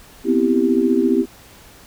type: chord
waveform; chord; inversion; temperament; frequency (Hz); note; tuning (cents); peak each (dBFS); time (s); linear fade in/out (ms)
sine; C major seventh; third; equal; 246.9 / 261.6 / 329.6 / 392; B3 / C4 / E4 / G4; 0 / 0 / 0 / 0; -19; 0.24-1.26; 50
effects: pink hiss -45 dBFS RMS until 1.86 s